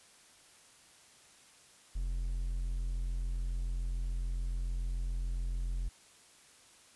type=tone; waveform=triangle; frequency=43.48 Hz; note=F1; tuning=7 cents flat; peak=-30 dBFS; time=1.95-5.89 s; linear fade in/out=10 ms; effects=white hiss -60 dBFS RMS until 6.95 s + resampled to 24000 Hz